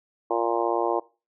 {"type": "harmonic tone", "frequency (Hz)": 116.54, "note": "A#2", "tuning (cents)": 0, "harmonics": [3, 4, 5, 6, 7, 8, 9], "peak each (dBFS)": [-27, -28, -29, -30, -30, -31, -32], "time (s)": [0.3, 1], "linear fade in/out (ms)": 10, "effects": ["noise-tail reverb RT60 0.3 s tail -20 dB re dry"]}